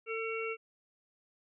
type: harmonic tone with a mistuned harmonic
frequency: 448.6 Hz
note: A4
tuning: 34 cents sharp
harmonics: 1 / 3 / 5 / 6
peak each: -36 / -42 / -41 / -41 dBFS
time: 0.06-0.57 s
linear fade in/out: 50 ms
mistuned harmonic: 6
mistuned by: +25 cents
effects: none